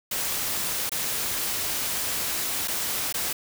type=noise with dropouts; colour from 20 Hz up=white; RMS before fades=-28 dBFS; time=0.11-3.33 s; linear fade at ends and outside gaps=5 ms; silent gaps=0.895-0.917 / 2.676-2.68 / 3.126-3.141 s; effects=none